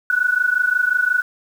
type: tone pair together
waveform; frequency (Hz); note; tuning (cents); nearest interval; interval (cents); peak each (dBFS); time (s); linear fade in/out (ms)
sine; 1465.4 / 1491; F#6 / F#6; -17 / +13; unison; 30; -18; 0.1-1.22; 2
effects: 7-bit